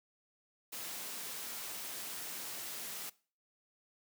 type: noise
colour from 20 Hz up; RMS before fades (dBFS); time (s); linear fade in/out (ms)
white; -43; 0.72-3.1; 10
effects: noise-tail reverb RT60 0.4 s tail -21 dB re dry + high-pass 150 Hz 12 dB/octave